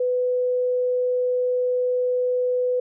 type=tone; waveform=sine; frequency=498.8 Hz; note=B4; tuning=17 cents sharp; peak=-19 dBFS; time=0-2.8 s; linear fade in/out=5 ms; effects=none